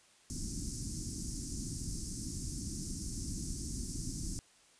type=band-stop noise; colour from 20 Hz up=pink; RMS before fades=-39 dBFS; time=0.3-4.39 s; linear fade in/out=0 ms; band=320 to 5100 Hz; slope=48 dB/octave; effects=white hiss -64 dBFS RMS until 4.79 s + resampled to 22050 Hz